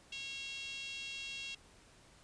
5% pulse tone with high-pass filter, 547 Hz, C#5, 23 cents flat, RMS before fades -44 dBFS, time 0.12-1.55 s, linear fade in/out 5 ms, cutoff 2900 Hz, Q 7.6, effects pink hiss -62 dBFS RMS until 2.23 s + resampled to 22050 Hz

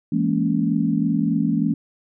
sine chord, A# half-diminished seventh, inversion second, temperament just, 167.82 / 209.8 / 233.1 / 279.7 Hz, E3 / G#3 / A#3 / C#4, +31 / +18 / 0 / +16 cents, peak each -23 dBFS, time 0.12-1.74 s, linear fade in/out 5 ms, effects none

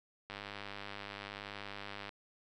click train, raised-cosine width 0.3 ms, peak -27 dBFS, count 182, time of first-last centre 0.3-2.092 s, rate 101 Hz, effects none

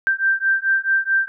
sine beating tone pair, 1568 / 1572.6 Hz, G6 / G6, 0 / +5 cents, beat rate 4.6 Hz, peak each -19 dBFS, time 0.07-1.28 s, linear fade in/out 0 ms, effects none

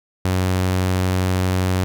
sawtooth tone, 92.5 Hz, F#2, in tune, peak -13 dBFS, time 0.25-1.84 s, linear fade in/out 0 ms, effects none

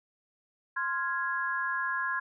sine chord, F minor, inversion second, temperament equal, 1046.5 / 1396.9 / 1661.2 Hz, C6 / F6 / Ab6, 0 / 0 / 0 cents, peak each -33 / -36 / -31 dBFS, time 0.76-2.2 s, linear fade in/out 10 ms, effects none

